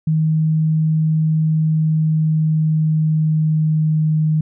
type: tone with pitch glide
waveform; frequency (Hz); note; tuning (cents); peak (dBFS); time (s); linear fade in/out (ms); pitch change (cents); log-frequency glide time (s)
sine; 157.4 to 155.59; D#3 to D#3; +20 to 0; -13; 0.07-4.41; 5; -20; 1.47-4.11
effects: none